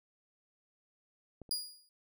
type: clicks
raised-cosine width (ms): 2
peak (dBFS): -34 / -41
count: 2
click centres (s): 1.417 / 1.492
type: tone with exponential decay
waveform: sawtooth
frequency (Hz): 4872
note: D#8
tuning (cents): -37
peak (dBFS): -27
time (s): 1.51-1.89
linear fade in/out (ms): 1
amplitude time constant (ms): 82
effects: none